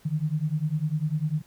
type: beating tone pair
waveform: sine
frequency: 148.6 / 158.6 Hz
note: D3 / D#3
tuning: +21 / +33 cents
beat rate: 10 Hz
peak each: -27 dBFS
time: 0.05-1.42 s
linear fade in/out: 10 ms
effects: pink hiss -58 dBFS RMS until 1.46 s